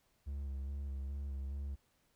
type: tone with vibrato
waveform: triangle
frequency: 69 Hz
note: C#2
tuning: 7 cents flat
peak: -36 dBFS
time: 0.26-1.76 s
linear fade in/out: 20 ms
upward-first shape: square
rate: 2.4 Hz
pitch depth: 28 cents each way
effects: pink hiss -75 dBFS RMS until 2.15 s